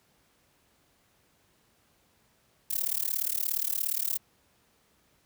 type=noise with amplitude modulation; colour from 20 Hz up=violet; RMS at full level=-26 dBFS; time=2.7-4.18 s; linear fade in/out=10 ms; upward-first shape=sine; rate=37.1 Hz; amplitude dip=100%; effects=pink hiss -67 dBFS RMS until 5.25 s + high-pass 60 Hz 12 dB/octave